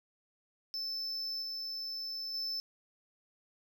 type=tone with level steps; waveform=triangle; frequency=5274 Hz; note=E8; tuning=in tune; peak=-34 / -36 / -33 dBFS; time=0.74-2.6 s; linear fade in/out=0 ms; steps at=1.42 / 2.34 s; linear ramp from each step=2 ms; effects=none